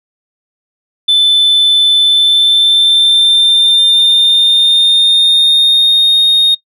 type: tone with pitch glide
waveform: sine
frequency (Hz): 3520 to 3706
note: A7 to A#7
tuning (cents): 0 to -11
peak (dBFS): -3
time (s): 1.08-6.55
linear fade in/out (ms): 10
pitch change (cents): +89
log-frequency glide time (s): 2.01-6.21
effects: noise-tail reverb RT60 0.1 s tail -22 dB re dry + tanh soft clip ceiling -4 dBFS